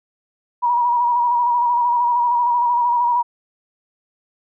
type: tone with vibrato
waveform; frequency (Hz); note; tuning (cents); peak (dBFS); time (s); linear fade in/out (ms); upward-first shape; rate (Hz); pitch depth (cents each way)
sine; 962; B5; -46; -14; 0.62-3.23; 20; square; 13; 31
effects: none